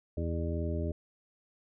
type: harmonic tone with a mistuned harmonic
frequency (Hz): 82.8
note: E2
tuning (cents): +8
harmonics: 1 / 2 / 3 / 4 / 5 / 7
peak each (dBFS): -32 / -39 / -40 / -40 / -41 / -41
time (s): 0.17-0.92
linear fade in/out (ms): 5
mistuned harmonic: 7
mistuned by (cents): +55
effects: none